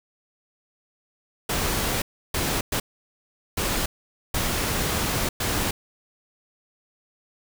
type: noise bursts at uneven times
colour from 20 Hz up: pink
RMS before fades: -25 dBFS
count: 6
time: 1.49-2.02 / 2.34-2.61 / 2.72-2.8 / 3.57-3.86 / 4.34-5.29 / 5.4-5.71 s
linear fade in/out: 5 ms
effects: none